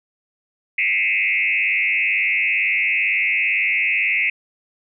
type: tone with frequency modulation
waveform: sine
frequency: 2349 Hz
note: D7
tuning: in tune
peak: -16 dBFS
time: 0.78-4.3 s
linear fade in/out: 5 ms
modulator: 97.9 Hz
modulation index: 3.2
effects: none